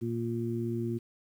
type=harmonic tone; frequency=116.54 Hz; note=A#2; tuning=in tune; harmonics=1 / 2 / 3; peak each=-34 / -34 / -34 dBFS; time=0.01-0.99 s; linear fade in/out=20 ms; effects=10-bit